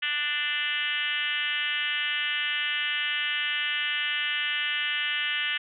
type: tone with frequency modulation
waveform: sine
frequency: 2349 Hz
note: D7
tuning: in tune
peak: -25 dBFS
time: 0.02-5.58 s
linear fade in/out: 10 ms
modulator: 290 Hz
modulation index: 2.9
effects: none